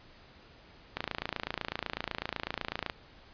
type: click train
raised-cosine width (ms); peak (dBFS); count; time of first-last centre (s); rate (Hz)
0.3; -16; 55; 0.97-2.899; 28
effects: pink hiss -56 dBFS RMS until 3.33 s + resampled to 11025 Hz